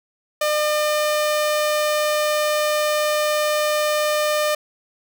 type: tone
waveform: sawtooth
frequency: 603 Hz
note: D5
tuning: 46 cents sharp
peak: -14 dBFS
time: 0.41-4.55 s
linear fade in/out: 5 ms
effects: none